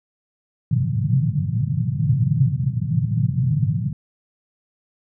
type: band-pass noise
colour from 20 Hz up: pink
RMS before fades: -20 dBFS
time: 0.71-3.93 s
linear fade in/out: 5 ms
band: 110 to 160 Hz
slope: 48 dB/octave
effects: none